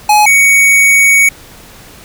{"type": "tone pair in turn", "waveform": "square", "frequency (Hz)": [842, 2237], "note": ["G#5", "C#7"], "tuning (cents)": [24, 15], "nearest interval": "octave + perfect fourth", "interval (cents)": 1691, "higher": "second", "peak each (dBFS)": -5, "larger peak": "neither", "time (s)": [[0.09, 0.26], [0.26, 1.29]], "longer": "second", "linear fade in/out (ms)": 5, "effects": ["pink hiss -36 dBFS RMS until 2.04 s"]}